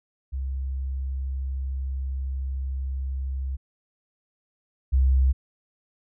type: tone pair in turn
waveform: sine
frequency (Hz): 66.5 / 65.66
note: C2 / C2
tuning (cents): +29 / +7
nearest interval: unison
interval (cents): 22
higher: first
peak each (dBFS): -26 / -16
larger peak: second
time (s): 0.32-3.57 / 4.92-5.33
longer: first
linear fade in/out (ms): 20
effects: none